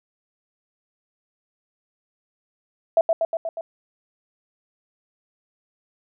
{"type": "tone with echo", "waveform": "sine", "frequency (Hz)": 659.3, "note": "E5", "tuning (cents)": 0, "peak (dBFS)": -12, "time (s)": [2.97, 3.01], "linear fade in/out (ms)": 2, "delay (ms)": 120, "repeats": 5, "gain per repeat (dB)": -3, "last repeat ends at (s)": 3.61, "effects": []}